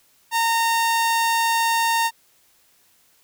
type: tone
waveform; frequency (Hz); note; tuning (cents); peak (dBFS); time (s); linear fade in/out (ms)
sawtooth; 918; A#5; -27; -14; 0.31-2.11; 50
effects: white hiss -59 dBFS RMS until 3.23 s